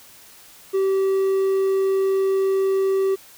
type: tone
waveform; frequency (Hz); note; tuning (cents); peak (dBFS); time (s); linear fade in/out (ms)
triangle; 386.2; G4; -26; -15; 0.73-3.16; 20
effects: white hiss -47 dBFS RMS until 3.37 s